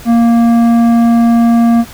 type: tone with tanh clipping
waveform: sine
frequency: 233.1 Hz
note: A#3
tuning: in tune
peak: -7 dBFS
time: 0.05-1.85 s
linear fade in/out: 50 ms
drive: 11 dB
effects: added 72 Hz sine -42 dBFS peak until 1.93 s + pink hiss -33 dBFS RMS until 1.93 s